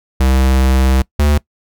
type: tone pair in turn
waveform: square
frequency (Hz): 65.5 / 73.52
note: C2 / D2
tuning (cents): +2 / +2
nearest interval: major second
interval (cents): 200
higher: second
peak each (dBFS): -10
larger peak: neither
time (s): 0.2-1.02 / 1.19-1.38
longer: first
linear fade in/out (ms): 5
effects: noise-tail reverb RT60 0.1 s tail -22 dB re dry